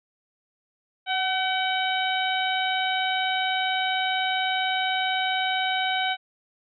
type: harmonic tone with a mistuned harmonic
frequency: 760 Hz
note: F#5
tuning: 46 cents sharp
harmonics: 1 / 2 / 3 / 4 / 5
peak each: -26 / -29 / -31 / -30 / -32 dBFS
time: 1.06-6.17 s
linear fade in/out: 50 ms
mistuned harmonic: 1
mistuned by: -29 cents
effects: none